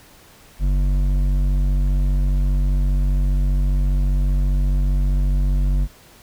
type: tone with hard clipping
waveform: sine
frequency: 47.49 Hz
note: F#1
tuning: 46 cents sharp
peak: -17 dBFS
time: 0.59-5.88 s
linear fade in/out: 50 ms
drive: 9 dB
effects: pink hiss -48 dBFS RMS until 6.22 s